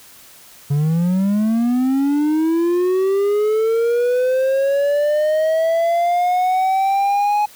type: linear sweep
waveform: triangle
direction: up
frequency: 139.5 to 840 Hz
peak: -12 dBFS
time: 0.7-7.46 s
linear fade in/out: 10 ms
effects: white hiss -44 dBFS RMS until 7.55 s